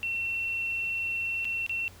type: tone with dropouts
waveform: sine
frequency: 2711 Hz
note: E7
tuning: 48 cents sharp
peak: -28 dBFS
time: 0.03-1.88 s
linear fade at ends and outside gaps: 0 ms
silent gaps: 1.446-1.452 / 1.664-1.695 s
effects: added 90 Hz sine -53 dBFS peak until 2 s + pink hiss -53 dBFS RMS until 2 s